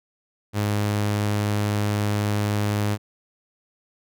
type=tone; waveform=sawtooth; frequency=103.83 Hz; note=G#2; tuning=in tune; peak=-17 dBFS; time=0.53-2.98 s; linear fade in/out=50 ms; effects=none